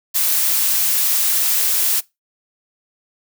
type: noise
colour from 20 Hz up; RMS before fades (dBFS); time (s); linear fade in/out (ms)
blue; -17; 0.14-2.01; 20
effects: noise-tail reverb RT60 0.2 s tail -21 dB re dry